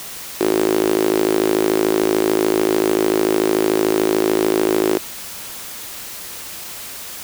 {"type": "tone with high-pass filter", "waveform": "sawtooth", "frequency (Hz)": 53.5, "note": "A1", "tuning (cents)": -48, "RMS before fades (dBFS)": -17, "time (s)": [0.4, 4.98], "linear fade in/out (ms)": 10, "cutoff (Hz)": 360, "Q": 6.1, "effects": ["white hiss -32 dBFS RMS until 7.23 s"]}